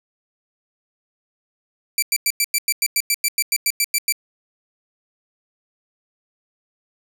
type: tone bursts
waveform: 10% pulse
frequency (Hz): 2331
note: D7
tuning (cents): -14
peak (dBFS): -7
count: 16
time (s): 1.98-4.124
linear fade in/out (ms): 2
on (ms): 44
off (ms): 96
effects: none